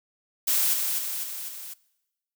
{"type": "noise with echo", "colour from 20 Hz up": "blue", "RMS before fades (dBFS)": -23, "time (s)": [0.47, 0.74], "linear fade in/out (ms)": 10, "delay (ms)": 250, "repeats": 4, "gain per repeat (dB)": -4, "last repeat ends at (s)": 1.74, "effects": ["noise-tail reverb RT60 1.0 s tail -22 dB re dry"]}